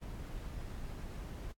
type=noise; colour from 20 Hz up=brown; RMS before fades=-43 dBFS; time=0.01-1.53 s; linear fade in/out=20 ms; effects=noise-tail reverb RT60 0.1 s tail -25 dB re dry + AAC 64 kbps